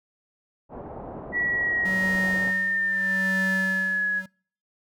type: low-pass noise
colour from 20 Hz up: white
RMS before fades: -38 dBFS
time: 0.69-2.53 s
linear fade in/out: 50 ms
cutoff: 820 Hz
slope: 24 dB/octave
type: linear sweep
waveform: sine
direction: down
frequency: 1942 to 1672 Hz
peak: -22 dBFS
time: 1.32-4.23 s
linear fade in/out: 50 ms
type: tone with tremolo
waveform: square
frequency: 189.5 Hz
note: F#3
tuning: 42 cents sharp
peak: -27 dBFS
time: 1.85-4.26 s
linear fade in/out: 5 ms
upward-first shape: sine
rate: 0.78 Hz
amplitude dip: 85%
effects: noise-tail reverb RT60 0.5 s tail -26 dB re dry